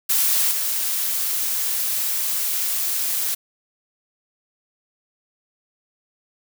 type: noise with level steps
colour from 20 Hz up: blue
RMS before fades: -19 / -23 dBFS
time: 0.09-3.35 s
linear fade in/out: 10 ms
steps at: 0.51 s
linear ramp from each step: 2 ms
effects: none